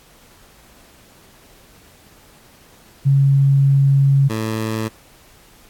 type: tone pair in turn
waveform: sine / 15% pulse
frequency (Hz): 138 / 110.55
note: C#3 / A2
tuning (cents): -7 / +9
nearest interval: major third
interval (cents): 384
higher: first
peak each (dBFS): -10 / -14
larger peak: first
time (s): 3.05-4.29 / 4.29-4.89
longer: first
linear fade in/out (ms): 20
effects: pink hiss -49 dBFS RMS until 5.69 s + AAC 64 kbps